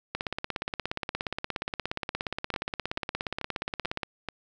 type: two click trains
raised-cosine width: 0.3 ms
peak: -14 / -16 dBFS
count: 67 / 5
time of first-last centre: 0.15-4.032 / 2.54-4.287 s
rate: 17 / 2.29 Hz
effects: none